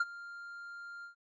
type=tone with ADSR envelope; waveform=triangle; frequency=1396.9 Hz; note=F6; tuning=in tune; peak=-23 dBFS; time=0-1.15 s; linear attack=6 ms; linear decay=35 ms; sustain=-19 dB; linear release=110 ms; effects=resampled to 16000 Hz